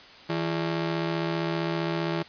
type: ring-modulated tone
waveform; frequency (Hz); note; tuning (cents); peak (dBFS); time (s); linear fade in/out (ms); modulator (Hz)
sawtooth; 250.9; B3; +28; -19; 0.29-2.23; 10; 87.8
effects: white hiss -48 dBFS RMS until 2.28 s + resampled to 11025 Hz